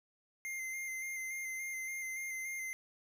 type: tone with vibrato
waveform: square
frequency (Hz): 2093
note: C7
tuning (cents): 0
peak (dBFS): -39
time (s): 0.45-2.73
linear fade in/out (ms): 0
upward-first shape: square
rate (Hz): 3.5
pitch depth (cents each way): 18
effects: none